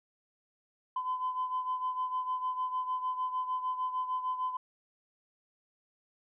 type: beating tone pair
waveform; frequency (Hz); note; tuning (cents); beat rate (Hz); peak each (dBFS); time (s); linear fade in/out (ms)
sine; 1015 / 1021.6; B5 / C6; +47 / -42; 6.6; -31 / -37; 0.96-4.57; 5
effects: tanh soft clip ceiling -25 dBFS